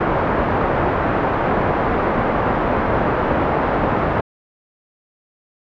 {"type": "low-pass noise", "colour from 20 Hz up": "white", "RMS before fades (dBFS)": -18, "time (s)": [0, 4.21], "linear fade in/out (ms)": 10, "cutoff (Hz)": 1000, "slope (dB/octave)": 12, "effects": ["low-pass 2000 Hz 12 dB/octave"]}